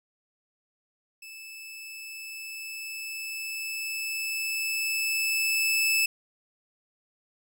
sawtooth tone with level ramp, 2623 Hz, E7, 9 cents flat, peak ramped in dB -39 to -18 dBFS, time 1.22-6.06 s, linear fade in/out 5 ms, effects none

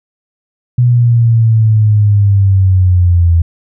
sine linear sweep, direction down, 123.47 to 83 Hz, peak -5 dBFS, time 0.78-3.42 s, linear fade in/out 5 ms, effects none

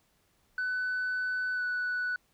sine tone with pitch glide, 1500 to 1482.8 Hz, F#6 to F#6, +23 to +3 cents, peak -27 dBFS, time 0.58-2.16 s, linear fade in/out 2 ms, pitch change -20 cents, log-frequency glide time 1.54-1.63 s, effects tanh soft clip ceiling -27 dBFS + pink hiss -70 dBFS RMS until 2.33 s

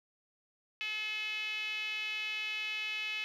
5% pulse tone with band-pass filter, 428.9 Hz, A4, 44 cents flat, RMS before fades -37 dBFS, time 0.81-3.24 s, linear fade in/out 0 ms, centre 2600 Hz, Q 5.2, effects none

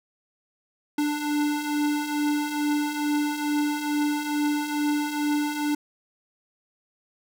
square beating tone pair, 293.7 / 296 Hz, D4 / D4, 0 / +14 cents, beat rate 2.3 Hz, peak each -31 / -25 dBFS, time 0.98-5.75 s, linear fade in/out 5 ms, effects none

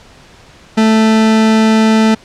40% pulse tone, 220.1 Hz, A3, 1 cent sharp, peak -6 dBFS, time 0.77-2.15 s, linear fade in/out 10 ms, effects pink hiss -41 dBFS RMS until 2.24 s + low-pass 6000 Hz 12 dB/octave

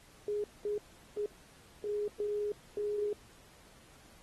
sine tone bursts at uneven times, 415.3 Hz, G#4, in tune, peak -31 dBFS, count 6, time 0.28-0.44 / 0.65-0.78 / 1.17-1.26 / 1.84-2.08 / 2.2-2.52 / 2.77-3.13 s, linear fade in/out 2 ms, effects pink hiss -60 dBFS RMS until 4.22 s + AAC 32 kbps

